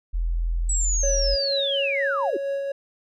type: tone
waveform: sine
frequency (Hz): 42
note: E1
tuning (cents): +33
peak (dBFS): -21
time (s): 0.13-1.36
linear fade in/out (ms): 20
type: linear sweep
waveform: sine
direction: down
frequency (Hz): 7902 to 311.1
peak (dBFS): -23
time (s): 0.69-2.37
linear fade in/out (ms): 5
type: tone with tremolo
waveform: triangle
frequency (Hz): 554.4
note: C#5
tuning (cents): 0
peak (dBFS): -21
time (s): 1.03-2.72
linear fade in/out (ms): 5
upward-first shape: sine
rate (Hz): 4.2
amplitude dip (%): 30
effects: none